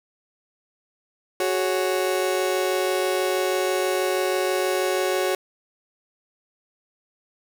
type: chord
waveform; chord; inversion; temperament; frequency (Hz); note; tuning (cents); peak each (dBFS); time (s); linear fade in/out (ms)
35% pulse; F# suspended second; none; just; 370 / 416.2 / 555; F#4 / G#4 / C#5; 0 / +4 / +2; -22 / -27 / -24; 1.4-5.35; 2
effects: none